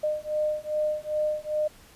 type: beating tone pair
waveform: sine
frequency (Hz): 607 / 609.5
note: D#5 / D#5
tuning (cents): -43 / -36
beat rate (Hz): 2.5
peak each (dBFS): -28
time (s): 0.03-1.68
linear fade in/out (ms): 10
effects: pink hiss -53 dBFS RMS until 1.95 s + resampled to 32000 Hz